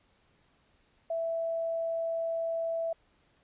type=tone; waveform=sine; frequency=661 Hz; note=E5; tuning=5 cents sharp; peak=-29 dBFS; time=1.1-2.93 s; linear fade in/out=5 ms; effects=pink hiss -68 dBFS RMS until 3.43 s + resampled to 8000 Hz